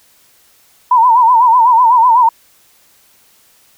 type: tone with vibrato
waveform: sine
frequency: 955 Hz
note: A#5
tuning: 42 cents sharp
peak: -5 dBFS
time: 0.91-2.29 s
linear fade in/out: 5 ms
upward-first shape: sine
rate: 8 Hz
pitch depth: 110 cents each way
effects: white hiss -50 dBFS RMS until 3.77 s